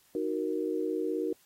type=chord; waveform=sine; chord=D# minor; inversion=none; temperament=equal; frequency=311.1 / 370 / 466.2 Hz; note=D#4 / F#4 / A#4; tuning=0 / 0 / 0 cents; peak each=-33 dBFS; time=0.15-1.33 s; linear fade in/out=2 ms; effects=white hiss -64 dBFS RMS until 1.45 s + AAC 48 kbps